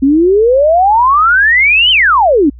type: exponential two-way sweep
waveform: sine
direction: up then down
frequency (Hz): 261.6 to 3131 to 261.6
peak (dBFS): -5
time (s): 0.02-2.5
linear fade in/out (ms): 10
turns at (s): 1.91
effects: added 60 Hz sine -30 dBFS peak until 2.59 s